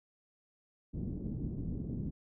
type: low-pass noise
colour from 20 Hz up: white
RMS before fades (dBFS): -38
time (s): 0.93-2.11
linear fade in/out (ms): 20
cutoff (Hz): 260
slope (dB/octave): 24
effects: none